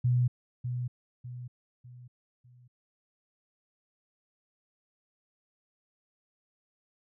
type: tone with echo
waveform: sine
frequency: 123.47 Hz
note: B2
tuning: in tune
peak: -22 dBFS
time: 0.04-0.28 s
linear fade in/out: 10 ms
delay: 600 ms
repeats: 4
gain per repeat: -8 dB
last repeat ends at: 2.68 s
effects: none